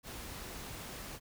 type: noise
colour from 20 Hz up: pink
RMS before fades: -45 dBFS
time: 0.03-1.2 s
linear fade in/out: 50 ms
effects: none